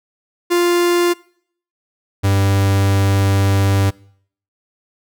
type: tone pair in turn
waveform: 45% pulse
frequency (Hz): 349.2 / 98.27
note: F4 / G2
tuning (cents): 0 / +5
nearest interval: octave + minor seventh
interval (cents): 2195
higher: first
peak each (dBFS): -12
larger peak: neither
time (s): 0.5-1.14 / 2.23-3.91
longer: second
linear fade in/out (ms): 20
effects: noise-tail reverb RT60 0.6 s tail -23 dB re dry